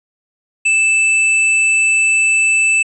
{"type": "tone", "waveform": "square", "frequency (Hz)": 2637, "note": "E7", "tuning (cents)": 0, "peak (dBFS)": -11, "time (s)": [0.65, 2.83], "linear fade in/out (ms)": 10, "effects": ["resampled to 22050 Hz"]}